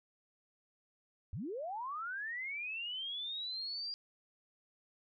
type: linear sweep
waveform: sine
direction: up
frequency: 69.3 to 4820 Hz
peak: -38 dBFS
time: 1.33-3.94 s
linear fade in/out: 0 ms
effects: none